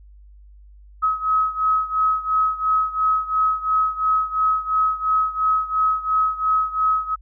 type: beating tone pair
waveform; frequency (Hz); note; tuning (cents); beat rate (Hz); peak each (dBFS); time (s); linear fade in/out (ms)
sine; 1276 / 1278.9; D#6 / D#6; +43 / +47; 2.9; -19 / -22; 1.02-7.16; 20
effects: added 50 Hz sine -43 dBFS peak until 7.21 s